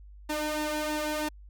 sawtooth tone with flanger, 303.5 Hz, D#4, 43 cents flat, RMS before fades -31 dBFS, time 0.29-1.29 s, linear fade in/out 10 ms, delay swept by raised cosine 1.1 to 2.1 ms, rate 3.1 Hz, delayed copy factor +0.7, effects added 50 Hz sine -46 dBFS peak until 1.49 s

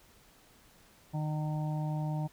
harmonic tone, 152.9 Hz, D#3, 30 cents flat, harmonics 1 / 2 / 4 / 5 / 6, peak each -31 / -43 / -45 / -45 / -46 dBFS, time 1.13-2.28 s, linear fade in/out 20 ms, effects pink hiss -61 dBFS RMS until 2.32 s

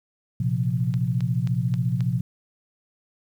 sine chord, Bb suspended second, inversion none, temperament equal, 116.54 / 130.81 / 174.61 Hz, Bb2 / C3 / F3, 0 / 0 / 0 cents, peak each -25 / -24 / -27 dBFS, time 0.4-2.21 s, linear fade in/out 5 ms
click train, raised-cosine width 0.2 ms, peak -22 dBFS, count 5, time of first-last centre 0.94-2.007 s, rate 3.75 Hz
effects 9-bit

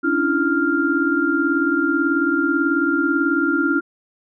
sine tone cluster, 276.6 / 294.8 / 335 / 1396 Hz, C#4 / D4 / E4 / F6, -4 / +7 / +28 / -1 cents, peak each -23 / -22 / -21 / -20 dBFS, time 0.03-3.81 s, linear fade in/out 20 ms, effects none

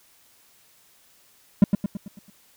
triangle tone with echo, 200 Hz, G3, 35 cents sharp, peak -7 dBFS, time 1.62-1.64 s, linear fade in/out 2 ms, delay 110 ms, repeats 6, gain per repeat -6 dB, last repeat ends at 2.3 s, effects white hiss -58 dBFS RMS until 2.56 s

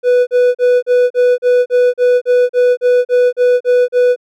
triangle tone bursts, 493.9 Hz, B4, in tune, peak -5 dBFS, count 15, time 0.03-4.162 s, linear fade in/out 50 ms, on 240 ms, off 38 ms, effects none

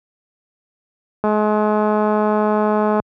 click train, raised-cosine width 1 ms, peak -5 dBFS, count 374, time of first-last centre 1.24-2.999 s, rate 212 Hz, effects high-pass 80 Hz 12 dB/octave

